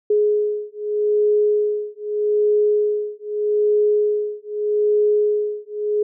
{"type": "beating tone pair", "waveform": "sine", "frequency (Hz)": [418.8, 419.61], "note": ["G#4", "G#4"], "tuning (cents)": [15, 18], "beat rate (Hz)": 0.81, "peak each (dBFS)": -19, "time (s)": [0.1, 6.03], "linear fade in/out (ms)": 5, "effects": []}